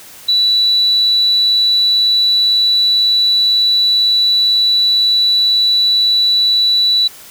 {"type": "tone", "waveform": "sine", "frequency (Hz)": 3951, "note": "B7", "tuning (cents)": 0, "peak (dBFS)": -9, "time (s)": [0.28, 7.08], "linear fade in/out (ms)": 10, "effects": ["white hiss -37 dBFS RMS until 7.3 s"]}